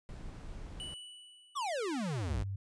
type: noise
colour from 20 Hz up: brown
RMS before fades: -45 dBFS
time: 0.09-0.94 s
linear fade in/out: 0 ms
type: tone with exponential decay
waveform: square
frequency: 2960 Hz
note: F#7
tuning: in tune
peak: -40 dBFS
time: 0.8-2.18 s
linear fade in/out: 0 ms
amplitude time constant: 300 ms
type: exponential sweep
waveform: square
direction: down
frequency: 1218 to 46.25 Hz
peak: -34 dBFS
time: 1.55-2.44 s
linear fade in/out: 20 ms
type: tone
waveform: sine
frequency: 98 Hz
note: G2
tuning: in tune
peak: -35 dBFS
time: 2.28-2.56 s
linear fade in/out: 5 ms
effects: resampled to 22050 Hz